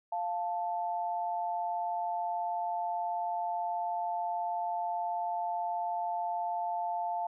sine tone pair together, 698.5 / 880 Hz, F5 / A5, 0 / 0 cents, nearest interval major third, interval 400 cents, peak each -33 / -34 dBFS, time 0.12-7.27 s, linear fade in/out 5 ms, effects none

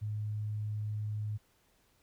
sine tone, 106 Hz, G#2, 36 cents sharp, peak -33 dBFS, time 0.01-1.38 s, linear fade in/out 20 ms, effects pink hiss -70 dBFS RMS until 2.02 s

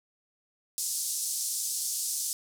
white band-pass noise, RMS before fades -32 dBFS, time 0.78-2.33 s, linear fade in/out 0 ms, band 5100 to 11000 Hz, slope 24 dB/octave, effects none

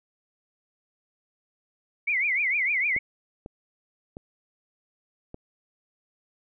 sine tone with vibrato, 2200 Hz, C#7, 14 cents flat, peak -22 dBFS, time 2.07-2.99 s, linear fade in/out 10 ms, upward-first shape triangle, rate 6.6 Hz, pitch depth 210 cents each way
clicks, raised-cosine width 2 ms, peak -25 dBFS, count 4, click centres 2.964 / 3.461 / 4.169 / 5.344 s
effects none

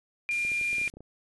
sine tone, 2400 Hz, D7, 37 cents sharp, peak -26 dBFS, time 0.29-0.88 s, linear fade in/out 0 ms
white band-stop noise, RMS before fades -43 dBFS, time 0.31-0.9 s, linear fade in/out 0 ms, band 390 to 1400 Hz, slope 96 dB/octave
clicks, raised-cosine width 2 ms, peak -33 dBFS, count 10, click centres 0.45 / 0.518 / 0.613 / 0.73 / 0.783 / 0.815 / 0.876 / 0.939 / 0.97 / 1.006 s
effects resampled to 24000 Hz

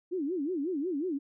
sine tone with vibrato, 321.7 Hz, E4, 42 cents flat, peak -29 dBFS, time 0.11-1.19 s, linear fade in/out 20 ms, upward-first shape sine, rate 5.5 Hz, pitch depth 280 cents each way, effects none

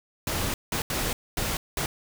pink noise bursts at uneven times, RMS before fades -28 dBFS, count 5, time 0.27-0.54 / 0.72-0.82 / 0.9-1.13 / 1.37-1.57 / 1.77-1.86 s, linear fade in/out 2 ms, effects none

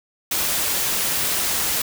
white noise, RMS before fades -22 dBFS, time 0.31-1.82 s, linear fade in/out 5 ms, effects none

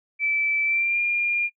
sine tone with pitch glide, 2318 to 2407 Hz, D7 to D7, -23 to +42 cents, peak -20 dBFS, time 0.19-1.5 s, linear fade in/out 50 ms, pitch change +65 cents, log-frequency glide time 0.64-1.01 s, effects noise-tail reverb RT60 0.1 s tail -21 dB re dry

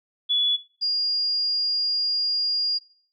sine tone pair in turn, 3415 / 4830 Hz, G#7 / D8, +48 / +48 cents, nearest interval tritone, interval 600 cents, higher second, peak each -19 / -21 dBFS, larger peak first, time 0.29-0.57 / 0.81-2.79 s, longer second, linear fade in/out 20 ms, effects noise-tail reverb RT60 0.5 s tail -20 dB re dry

